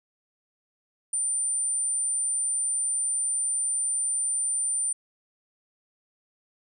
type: tone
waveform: sine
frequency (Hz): 9130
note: D9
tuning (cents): -50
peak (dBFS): -24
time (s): 1.13-4.93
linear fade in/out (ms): 5
effects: none